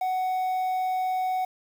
triangle tone with quantisation, 744 Hz, F#5, 9 cents sharp, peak -22 dBFS, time 0.01-1.45 s, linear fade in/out 5 ms, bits 8, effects none

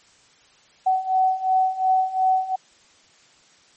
sine beating tone pair, 751 / 753.8 Hz, F#5 / F#5, +26 / +32 cents, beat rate 2.8 Hz, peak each -22 / -19 dBFS, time 0.86-2.56 s, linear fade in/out 10 ms, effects white hiss -55 dBFS RMS until 3.76 s + MP3 32 kbps

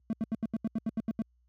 triangle tone bursts, 222.9 Hz, A3, 23 cents sharp, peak -25 dBFS, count 11, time 0.1-1.219 s, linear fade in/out 0 ms, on 29 ms, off 80 ms, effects added 60 Hz sine -56 dBFS peak until 1.48 s + high-pass 100 Hz 12 dB/octave

